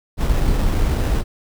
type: noise with sample-and-hold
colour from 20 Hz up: brown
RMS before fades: -17 dBFS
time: 0.17-1.24 s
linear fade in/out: 50 ms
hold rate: 4410 Hz
effects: none